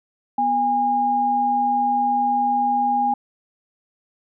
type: tone pair together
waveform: sine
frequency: 246.1 / 816.4 Hz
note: B3 / G#5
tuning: -6 / -30 cents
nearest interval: octave + major sixth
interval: 2076 cents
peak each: -27 / -17 dBFS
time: 0.38-3.14 s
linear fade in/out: 5 ms
effects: none